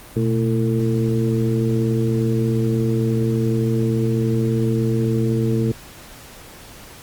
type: harmonic tone with a mistuned harmonic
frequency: 112.2 Hz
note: A2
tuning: 34 cents sharp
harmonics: 1 / 2 / 3 / 4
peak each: -19 / -22 / -24 / -25 dBFS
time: 0.16-5.72 s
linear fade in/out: 5 ms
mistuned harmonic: 1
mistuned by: +130 cents
effects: pink hiss -41 dBFS RMS until 7.02 s + Opus 32 kbps